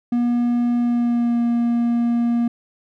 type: tone with pitch glide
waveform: triangle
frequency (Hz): 240.2 to 236.3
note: B3 to A#3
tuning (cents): -48 to +24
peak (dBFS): -14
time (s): 0.12-2.48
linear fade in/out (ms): 5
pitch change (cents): -28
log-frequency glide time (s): 0.78-1.4
effects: none